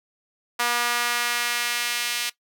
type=tone with high-pass filter sweep; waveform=sawtooth; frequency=240 Hz; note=B3; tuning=49 cents flat; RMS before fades=-25 dBFS; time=0.59-2.3 s; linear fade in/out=10 ms; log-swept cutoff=1100 to 2700 Hz; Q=1.1; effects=noise-tail reverb RT60 0.1 s tail -18 dB re dry